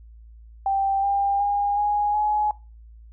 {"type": "tone with pitch steps", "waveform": "sine", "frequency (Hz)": [784, 798.2, 812.6, 827.3, 842.2], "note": ["G5", "G5", "G#5", "G#5", "G#5"], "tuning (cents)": [0, 31, -38, -7, 24], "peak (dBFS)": -19, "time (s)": [0.66, 2.51], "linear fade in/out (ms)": 2, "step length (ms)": 370, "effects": ["noise-tail reverb RT60 0.3 s tail -20 dB re dry", "added 56 Hz sine -43 dBFS peak until 3.12 s"]}